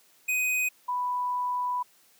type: tone pair in turn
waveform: square / sine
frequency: 2500 / 989.5 Hz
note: D#7 / B5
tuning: +8 / +3 cents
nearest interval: octave + major third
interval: 1605 cents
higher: first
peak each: -25 / -26 dBFS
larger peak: first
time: 0.28-0.69 / 0.88-1.83 s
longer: second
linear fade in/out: 10 ms
effects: white hiss -61 dBFS RMS until 2.19 s + high-pass 150 Hz 12 dB/octave